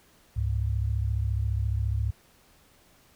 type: tone pair together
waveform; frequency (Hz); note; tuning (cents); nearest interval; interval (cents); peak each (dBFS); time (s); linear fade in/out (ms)
sine; 69.3 / 103.83; C#2 / G#2; 0 / 0; perfect fifth; 700; -27; 0.36-2.11; 10
effects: pink hiss -60 dBFS RMS until 3.15 s